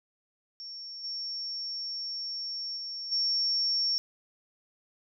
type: tone with level steps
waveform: sine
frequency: 5480 Hz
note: F8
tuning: 34 cents flat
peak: -39 / -33 / -35 / -25 dBFS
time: 0.6-3.98 s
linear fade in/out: 0 ms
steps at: 1.03 / 2.76 / 3.11 s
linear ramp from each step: 20 ms
effects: none